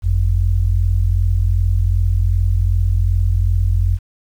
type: tone pair together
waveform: sine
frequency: 47.99 / 90.6 Hz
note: G1 / F#2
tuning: -36 / -36 cents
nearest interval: major seventh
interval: 1100 cents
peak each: -15 dBFS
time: 0.02-3.99 s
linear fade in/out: 50 ms
effects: 8-bit